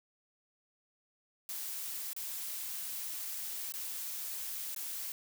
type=noise with dropouts; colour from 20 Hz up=blue; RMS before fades=-40 dBFS; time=1.49-5.12 s; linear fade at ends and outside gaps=1 ms; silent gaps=2.132-2.164 / 3.722-3.738 / 4.747-4.762 s; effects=none